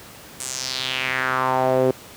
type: tone with band-pass filter sweep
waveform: sawtooth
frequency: 129.9 Hz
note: C3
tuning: 12 cents flat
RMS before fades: -22 dBFS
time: 0.4-1.91 s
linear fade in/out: 2 ms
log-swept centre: 8700 to 420 Hz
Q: 3.1
effects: pink hiss -42 dBFS RMS until 2.16 s + high-pass 80 Hz 12 dB/octave